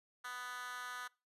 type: tone with high-pass filter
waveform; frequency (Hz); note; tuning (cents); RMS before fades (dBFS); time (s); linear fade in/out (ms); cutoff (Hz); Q
10% pulse; 248; B3; +7; -45; 0.24-1.08; 10; 1400; 2.4
effects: noise-tail reverb RT60 0.3 s tail -23 dB re dry + resampled to 32000 Hz